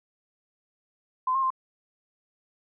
sine tone with pitch steps, 1028 / 1070 / 1047 Hz, C6 / C6 / C6, -31 / +38 / +1 cents, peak -22 dBFS, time 1.27-1.504 s, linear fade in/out 5 ms, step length 78 ms, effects none

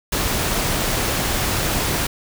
pink noise, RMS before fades -21 dBFS, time 0.12-2.07 s, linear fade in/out 5 ms, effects none

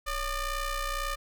sawtooth ring-modulated tone, 592 Hz, D5, 14 cents sharp, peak -23 dBFS, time 0.06-1.16 s, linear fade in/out 20 ms, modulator 623 Hz, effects none

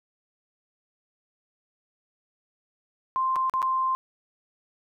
sine tone with dropouts, 1046.5 Hz, C6, in tune, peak -22 dBFS, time 3.16-3.95 s, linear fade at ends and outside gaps 0 ms, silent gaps 3.358-3.363 / 3.497-3.538 / 3.619-3.627 s, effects none

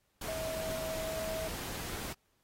sine tone in noise, 642 Hz, E5, 46 cents flat, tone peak -36 dBFS, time 0.28-1.48 s, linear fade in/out 5 ms, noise pink, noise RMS -41 dBFS, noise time 0.21-2.13 s, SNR +2 dB, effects pink hiss -75 dBFS RMS until 2.43 s + AAC 48 kbps

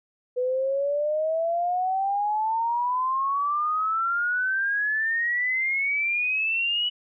sine exponential sweep, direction up, 493.9 to 2960 Hz, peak -22 dBFS, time 0.36-6.9 s, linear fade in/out 20 ms, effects none

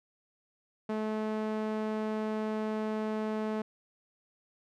sawtooth tone with band-pass filter, 216.2 Hz, A3, 30 cents flat, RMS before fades -33 dBFS, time 0.89-3.62 s, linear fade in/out 5 ms, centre 480 Hz, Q 0.59, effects none

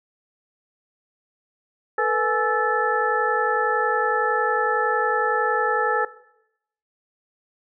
sine tone cluster, 442.7 / 493.6 / 843 / 1318 / 1745 Hz, A4 / B4 / G#5 / E6 / A6, +11 / -1 / +26 / -1 / -15 cents, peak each -25 dBFS, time 1.98-6.05 s, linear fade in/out 5 ms, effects noise-tail reverb RT60 0.8 s tail -18 dB re dry

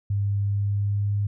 sine tone with pitch glide, 100.7 to 101.99 Hz, G2 to G#2, +47 to -31 cents, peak -21 dBFS, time 0.1-1.27 s, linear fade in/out 5 ms, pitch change +22 cents, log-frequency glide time 0.4-1.16 s, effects none

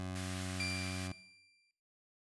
20% pulse tone, 92.5 Hz, F#2, in tune, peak -34 dBFS, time 0-1.12 s, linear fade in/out 0 ms
pink high-pass noise, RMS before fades -47 dBFS, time 0.15-1.08 s, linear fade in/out 10 ms, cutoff 1300 Hz, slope 48 dB/octave
30% pulse tone with exponential decay, 2368 Hz, D7, 14 cents sharp, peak -32 dBFS, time 0.6-1.71 s, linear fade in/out 1 ms, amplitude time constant 240 ms
effects noise-tail reverb RT60 0.7 s tail -20 dB re dry + resampled to 24000 Hz

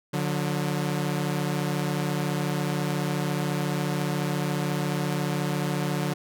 sawtooth tone pair together, 146.83 / 181.06 Hz, D3 / F#3, 0 / -37 cents, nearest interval major third, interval 363 cents, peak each -23 / -25 dBFS, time 0.13-6.14 s, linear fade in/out 10 ms, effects none

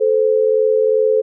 sine tone pair together, 436.4 / 519 Hz, A4 / C5, -14 / -14 cents, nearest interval minor third, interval 300 cents, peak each -13 / -16 dBFS, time 0-1.22 s, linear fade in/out 20 ms, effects none

